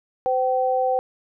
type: tone pair together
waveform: sine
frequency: 513 / 769.2 Hz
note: C5 / G5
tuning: -34 / -33 cents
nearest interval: perfect fifth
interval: 701 cents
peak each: -21 dBFS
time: 0.26-0.99 s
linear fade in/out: 0 ms
effects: none